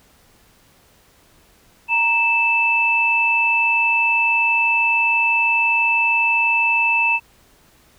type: tone pair together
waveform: sine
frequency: 932.3 / 2637 Hz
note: A#5 / E7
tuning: 0 / 0 cents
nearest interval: octave + tritone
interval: 1800 cents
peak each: -21 / -15 dBFS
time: 1.88-7.2 s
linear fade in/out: 50 ms
effects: pink hiss -54 dBFS RMS until 7.98 s